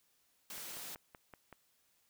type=high-pass noise; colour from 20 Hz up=white; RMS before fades=-46 dBFS; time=0.5-0.95 s; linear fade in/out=2 ms; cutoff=130 Hz; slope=24 dB/octave
type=click train; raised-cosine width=0.5 ms; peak=-36 dBFS; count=6; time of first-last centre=0.58-1.527 s; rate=5.28 Hz
effects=white hiss -74 dBFS RMS until 2.09 s